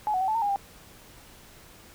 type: tone with pitch steps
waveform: sine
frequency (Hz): 847 / 743 / 763 / 869 / 911 / 815 / 796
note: G#5 / F#5 / G5 / A5 / A#5 / G#5 / G5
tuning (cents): +34 / +7 / -47 / -22 / -40 / -33 / +26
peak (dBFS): -23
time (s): 0.07-0.56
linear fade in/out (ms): 0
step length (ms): 70
effects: pink hiss -51 dBFS RMS until 1.94 s